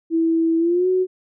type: tone with pitch glide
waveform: sine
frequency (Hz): 328 to 370.3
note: E4 to F#4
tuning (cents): -9 to +1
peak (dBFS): -15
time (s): 0.1-1.07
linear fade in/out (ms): 50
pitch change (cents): +210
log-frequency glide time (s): 0.58-0.88
effects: none